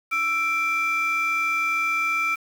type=tone pair together; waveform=sine; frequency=1326 / 2349 Hz; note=E6 / D7; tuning=+10 / 0 cents; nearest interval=minor seventh; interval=990 cents; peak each=-23 / -21 dBFS; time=0.11-2.36 s; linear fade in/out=20 ms; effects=tanh soft clip ceiling -17 dBFS + 7-bit